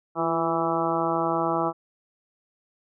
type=harmonic tone with a mistuned harmonic; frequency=164.81 Hz; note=E3; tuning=in tune; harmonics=1 / 2 / 3 / 4 / 5 / 6 / 7 / 8; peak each=-34 / -28 / -32 / -29 / -29 / -32 / -30 / -32 dBFS; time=0.15-1.73 s; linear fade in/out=50 ms; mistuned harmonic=2; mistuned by=+36 cents; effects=none